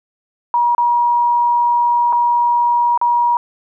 sine tone with dropouts, 956 Hz, A#5, 43 cents sharp, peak -11 dBFS, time 0.54-3.37 s, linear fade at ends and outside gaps 1 ms, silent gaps 0.749-0.781 / 2.126-2.13 / 2.976-3.014 s, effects none

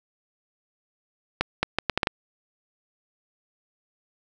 accelerating click train, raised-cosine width 0.3 ms, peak -5 dBFS, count 7, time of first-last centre 1.41-2.071 s, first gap 220 ms, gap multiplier 0.71, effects none

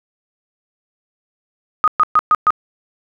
sine tone bursts, 1244.5 Hz, D#6, in tune, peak -8 dBFS, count 5, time 1.84-2.505 s, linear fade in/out 0 ms, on 37 ms, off 120 ms, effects none

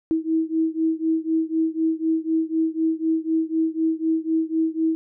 sine beating tone pair, 320.4 / 324.4 Hz, E4 / E4, -49 / -28 cents, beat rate 4 Hz, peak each -22 / -23 dBFS, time 0.11-4.95 s, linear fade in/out 0 ms, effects none

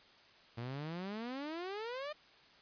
sawtooth exponential sweep, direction up, 113.7 to 617 Hz, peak -36 dBFS, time 0.57-2.13 s, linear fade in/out 10 ms, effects white hiss -62 dBFS RMS until 2.61 s + resampled to 11025 Hz

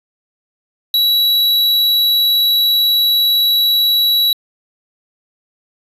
square tone, 3913 Hz, B7, 17 cents flat, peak -11 dBFS, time 0.94-4.33 s, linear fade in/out 2 ms, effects resampled to 32000 Hz + 8-bit

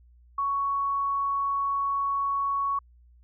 sine tone, 1114 Hz, C#6, 8 cents sharp, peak -24 dBFS, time 0.38-2.79 s, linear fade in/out 5 ms, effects added 60 Hz sine -53 dBFS peak until 3.23 s

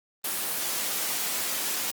white noise, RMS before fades -29 dBFS, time 0.24-1.91 s, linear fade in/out 5 ms, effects high-pass 200 Hz 12 dB/octave + Opus 24 kbps

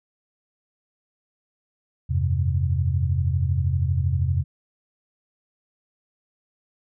sine chord, F suspended second, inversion none, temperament equal with one note detuned, 85.36 / 98 / 130.81 Hz, F2 / G2 / C3, -39 / 0 / 0 cents, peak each -22 / -26 / -24 dBFS, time 2.09-4.44 s, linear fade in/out 20 ms, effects none

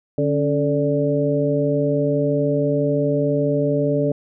harmonic tone with a mistuned harmonic, 145.9 Hz, D3, 11 cents flat, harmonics 1 / 2 / 3 / 4, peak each -22 / -22 / -22 / -22 dBFS, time 0.18-4.12 s, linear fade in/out 2 ms, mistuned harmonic 2, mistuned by -74 cents, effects none

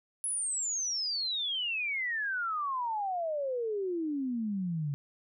sine exponential sweep, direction down, 10548 to 138.59 Hz, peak -30 dBFS, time 0.24-4.94 s, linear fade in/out 0 ms, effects none

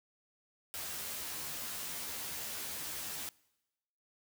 white noise with comb filter, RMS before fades -41 dBFS, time 0.74-3.29 s, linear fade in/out 0 ms, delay 13 ms, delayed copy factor +0.9, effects noise-tail reverb RT60 1.0 s tail -24 dB re dry

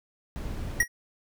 brown noise, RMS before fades -34 dBFS, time 0.36-0.83 s, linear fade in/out 0 ms
square tone with exponential decay, 1898 Hz, A#6, 31 cents sharp, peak -16 dBFS, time 0.8-0.88 s, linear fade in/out 5 ms, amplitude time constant 17 ms
effects none

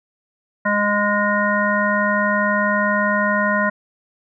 harmonic tone, 206.2 Hz, G#3, 12 cents flat, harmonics 1 / 3 / 5 / 7 / 9, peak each -22 / -22 / -22 / -22 / -22 dBFS, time 0.65-3.7 s, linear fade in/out 10 ms, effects none

